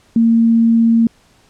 sine tone, 229.1 Hz, A#3, 30 cents flat, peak -8 dBFS, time 0.16-1.07 s, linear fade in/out 2 ms, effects pink hiss -52 dBFS RMS until 1.49 s + low-pass 9000 Hz 12 dB/octave

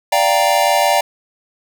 square chord, G minor seventh, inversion second, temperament equal, 587.3 / 698.5 / 784 / 932.3 Hz, D5 / F5 / G5 / Bb5, 0 / 0 / 0 / 0 cents, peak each -18 / -18 / -18 / -19 dBFS, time 0.12-1.01 s, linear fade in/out 5 ms, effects none

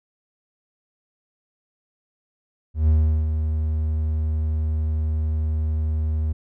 triangle tone with ADSR envelope, 77.78 Hz, D#2, in tune, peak -11 dBFS, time 2.74-6.33 s, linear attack 140 ms, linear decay 380 ms, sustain -7 dB, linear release 13 ms, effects none

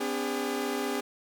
sawtooth tone cluster, 252.2 / 286.8 / 405.3 Hz, B3 / D4 / G#4, +36 / -41 / -42 cents, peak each -30 / -31 / -28 dBFS, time 0-1.01 s, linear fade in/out 10 ms, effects none

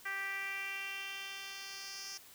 10% pulse tone with band-pass filter sweep, 392 Hz, G4, in tune, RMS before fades -42 dBFS, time 0.05-2.18 s, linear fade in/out 10 ms, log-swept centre 1800 to 5400 Hz, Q 3.1, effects white hiss -57 dBFS RMS until 2.34 s

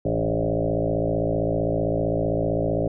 sine tone with frequency modulation, 349.2 Hz, F4, in tune, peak -20 dBFS, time 0.05-2.88 s, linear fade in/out 5 ms, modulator 55.5 Hz, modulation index 5.2, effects none

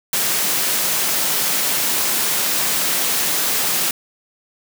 white high-pass noise, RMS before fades -19 dBFS, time 0.13-3.91 s, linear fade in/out 2 ms, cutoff 130 Hz, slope 48 dB/octave, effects none

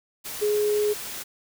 sine tone in noise, 418.6 Hz, G#4, 14 cents sharp, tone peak -20 dBFS, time 0.41-0.94 s, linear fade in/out 20 ms, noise white, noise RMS -35 dBFS, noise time 0.24-1.24 s, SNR +12 dB, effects none

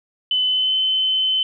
sine tone with pitch glide, 3020 to 3055 Hz, F#7 to G7, +35 to -45 cents, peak -16 dBFS, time 0.31-1.43 s, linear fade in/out 2 ms, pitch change +20 cents, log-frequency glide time 0.45-0.76 s, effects none

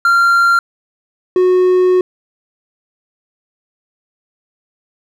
triangle tone pair in turn, 1383 / 366.3 Hz, F6 / F#4, -17 / -17 cents, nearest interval octave + major seventh, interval 2300 cents, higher first, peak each -6 dBFS, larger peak neither, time 0.05-0.59 / 1.36-2.01 s, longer second, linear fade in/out 2 ms, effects none

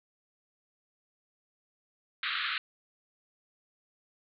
pink band-pass noise, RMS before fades -33 dBFS, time 2.23-2.58 s, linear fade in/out 2 ms, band 1200 to 4200 Hz, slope 96 dB/octave, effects none

